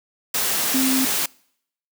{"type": "tone in noise", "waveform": "sine", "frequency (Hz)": 262.9, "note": "C4", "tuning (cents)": 8, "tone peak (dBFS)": -18, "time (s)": [0.74, 1.05], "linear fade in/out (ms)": 5, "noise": "white", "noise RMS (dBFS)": -22, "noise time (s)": [0.34, 1.26], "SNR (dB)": 1, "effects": ["noise-tail reverb RT60 0.7 s tail -26 dB re dry", "high-pass 150 Hz 12 dB/octave"]}